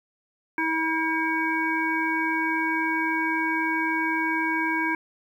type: harmonic tone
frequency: 321.7 Hz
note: E4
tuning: 42 cents flat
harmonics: 1 / 3 / 5 / 7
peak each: -28 / -28 / -28 / -28 dBFS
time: 0.58-4.95 s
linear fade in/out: 2 ms
effects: 9-bit